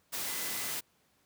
sine tone in noise, 2013 Hz, B6, 33 cents sharp, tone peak -46 dBFS, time 0.26-0.72 s, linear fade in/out 20 ms, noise white, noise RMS -36 dBFS, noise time 0.12-0.81 s, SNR -13 dB, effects pink hiss -70 dBFS RMS until 1.25 s + high-pass 100 Hz 12 dB/octave

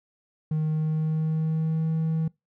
triangle tone with pitch glide, 155.56 to 160.4 Hz, D#3 to E3, 0 to -47 cents, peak -20 dBFS, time 0.51-2.28 s, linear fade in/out 5 ms, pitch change +53 cents, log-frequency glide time 0.7-1.9 s, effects noise-tail reverb RT60 0.2 s tail -25 dB re dry + tanh soft clip ceiling -16 dBFS

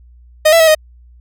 45% pulse tone with pitch steps, 619 / 664 / 643 / 622 Hz, D#5 / E5 / E5 / D#5, -9 / +12 / -43 / -1 cents, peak -6 dBFS, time 0.45-0.75 s, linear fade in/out 10 ms, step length 75 ms, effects added 60 Hz sine -40 dBFS peak until 1.2 s

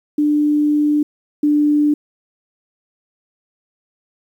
sine tone pair in turn, 297 / 295.9 Hz, D4 / D4, +20 / +13 cents, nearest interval unison, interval 7 cents, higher first, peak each -12 / -11 dBFS, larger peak second, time 0.18-1.03 / 1.43-1.94 s, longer first, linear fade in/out 5 ms, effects 8-bit

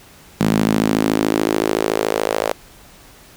sawtooth tone with high-pass filter sweep, 53.7 Hz, A1, 41 cents flat, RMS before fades -18 dBFS, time 0.4-2.53 s, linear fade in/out 5 ms, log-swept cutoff 190 to 550 Hz, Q 2.6, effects pink hiss -45 dBFS RMS until 3.36 s

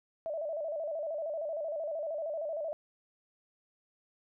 sine tone with vibrato, 622.3 Hz, D#5, in tune, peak -33 dBFS, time 0.26-2.73 s, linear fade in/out 0 ms, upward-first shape square, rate 13 Hz, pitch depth 92 cents each way, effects none

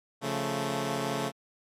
10% pulse chord, Db augmented, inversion none, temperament equal, 138.59 / 174.61 / 220 Hz, Db3 / F3 / A3, 0 / 0 / 0 cents, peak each -24 / -29 / -24 dBFS, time 0.21-1.32 s, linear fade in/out 50 ms, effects low-pass 12000 Hz 12 dB/octave + MP3 96 kbps

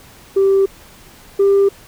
sine tone pair in turn, 390 / 396.4 Hz, G4 / G4, -9 / +19 cents, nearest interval unison, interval 28 cents, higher second, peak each -8 / -7 dBFS, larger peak second, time 0.36-0.66 / 1.39-1.69 s, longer neither, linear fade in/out 10 ms, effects tanh soft clip ceiling -7 dBFS + pink hiss -43 dBFS RMS until 1.87 s

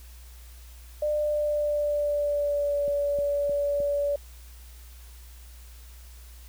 sine tone with pitch glide, 599 to 573.9 Hz, D5 to D5, +34 to -40 cents, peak -23 dBFS, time 1.02-4.16 s, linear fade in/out 5 ms, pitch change -74 cents, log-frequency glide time 1.13-2.85 s
click train, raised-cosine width 3 ms, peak -29 dBFS, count 4, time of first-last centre 2.88-3.803 s, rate 3.25 Hz
effects added 60 Hz sine -44 dBFS peak until 6.48 s + white hiss -54 dBFS RMS until 6.48 s

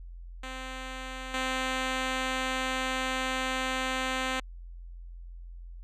5% pulse tone with level steps, 260 Hz, C4, 11 cents flat, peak -26 / -17 dBFS, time 0.43-4.4 s, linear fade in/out 5 ms, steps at 1.34 s, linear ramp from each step 2 ms, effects added 43 Hz sine -41 dBFS peak until 5.83 s + low-pass 7000 Hz 12 dB/octave

